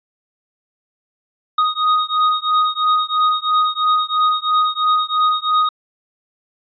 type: beating tone pair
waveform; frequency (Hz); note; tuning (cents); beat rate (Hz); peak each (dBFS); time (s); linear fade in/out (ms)
square; 1244.5 / 1247.5; D#6 / D#6; 0 / +4; 3; -18; 1.58-5.69; 5
effects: resampled to 11025 Hz